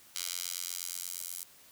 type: tone with high-pass filter sweep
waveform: 10% pulse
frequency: 88.4 Hz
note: F2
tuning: 22 cents sharp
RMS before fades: -39 dBFS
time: 0.15-1.44 s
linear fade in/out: 10 ms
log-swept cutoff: 4300 to 9200 Hz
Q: 0.85
effects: white hiss -58 dBFS RMS until 1.71 s